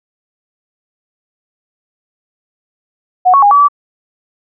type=tone with pitch steps; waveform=sine; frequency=733 / 1109 / 816 / 1145 / 1154 Hz; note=F#5 / C#6 / G#5 / D6 / D6; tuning=-16 / 0 / -31 / -44 / -31 cents; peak=-4 dBFS; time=3.25-3.685 s; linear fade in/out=20 ms; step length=87 ms; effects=none